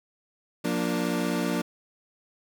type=chord; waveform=30% pulse; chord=Bb major; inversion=second; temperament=equal with one note detuned; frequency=177.26 / 233.1 / 293.7 Hz; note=F3 / Bb3 / D4; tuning=+26 / 0 / 0 cents; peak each=-27 dBFS; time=0.64-1.62 s; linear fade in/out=10 ms; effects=none